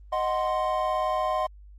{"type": "chord", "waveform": "triangle", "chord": "C diminished", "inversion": "first", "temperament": "equal", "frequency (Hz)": [622.3, 740, 1046.5], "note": ["Eb5", "Gb5", "C6"], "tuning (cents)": [0, 0, 0], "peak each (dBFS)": [-26, -27, -26], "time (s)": [0.12, 1.47], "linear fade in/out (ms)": 10, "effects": ["added 50 Hz sine -45 dBFS peak until 1.78 s", "Opus 24 kbps"]}